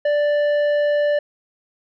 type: tone with tanh clipping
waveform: sine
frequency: 587.3 Hz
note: D5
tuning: in tune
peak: -17 dBFS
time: 0.05-1.19 s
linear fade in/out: 5 ms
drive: 9 dB
effects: none